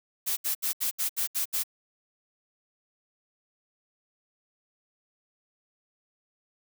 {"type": "noise bursts", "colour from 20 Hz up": "blue", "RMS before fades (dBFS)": -28, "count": 8, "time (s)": [0.26, 1.637], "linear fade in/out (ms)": 20, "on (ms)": 110, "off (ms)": 71, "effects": []}